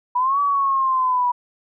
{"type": "linear two-way sweep", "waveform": "sine", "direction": "up then down", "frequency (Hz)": [970, 1148, 970], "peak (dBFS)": -16, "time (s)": [0.15, 1.32], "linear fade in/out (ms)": 10, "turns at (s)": 0.4, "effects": []}